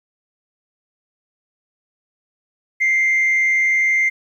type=tone with frequency modulation; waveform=sine; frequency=2093 Hz; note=C7; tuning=in tune; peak=-12 dBFS; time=2.8-4.1 s; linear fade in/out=20 ms; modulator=101 Hz; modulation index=0.44; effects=tanh soft clip ceiling -11 dBFS + 9-bit